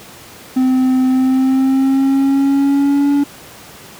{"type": "tone with pitch glide", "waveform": "triangle", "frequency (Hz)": [258, 284.6], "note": ["C4", "C#4"], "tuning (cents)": [-24, 46], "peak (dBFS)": -8, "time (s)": [0.56, 3.24], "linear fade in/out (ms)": 10, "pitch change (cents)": 170, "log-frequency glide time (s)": [1.08, 3.11], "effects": ["pink hiss -37 dBFS RMS until 3.99 s", "high-pass 100 Hz 12 dB/octave"]}